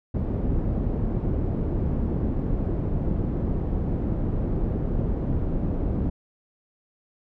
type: low-pass noise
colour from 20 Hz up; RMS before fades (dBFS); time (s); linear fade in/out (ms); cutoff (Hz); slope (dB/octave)
pink; -25; 0.14-6.1; 10; 340; 12
effects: none